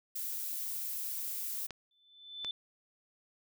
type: noise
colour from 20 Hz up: violet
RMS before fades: -38 dBFS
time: 0.15-1.67 s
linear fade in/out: 10 ms
type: clicks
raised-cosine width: 0.2 ms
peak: -24 dBFS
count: 2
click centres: 1.707 / 2.447 s
type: tone with exponential growth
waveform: sine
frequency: 3519 Hz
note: A7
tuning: in tune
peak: -33 dBFS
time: 1.91-2.51 s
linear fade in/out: 2 ms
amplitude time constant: 130 ms
effects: none